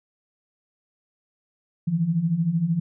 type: beating tone pair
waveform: sine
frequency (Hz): 157.3 / 170.3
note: D#3 / F3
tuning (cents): +19 / -43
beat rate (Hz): 13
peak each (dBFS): -26 / -21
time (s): 1.87-2.8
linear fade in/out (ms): 10
effects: none